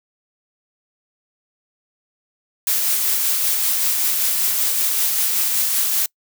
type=noise with tremolo; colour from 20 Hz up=blue; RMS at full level=-18 dBFS; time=2.67-6.06 s; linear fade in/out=2 ms; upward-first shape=sine; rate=5.2 Hz; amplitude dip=25%; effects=noise-tail reverb RT60 0.1 s tail -26 dB re dry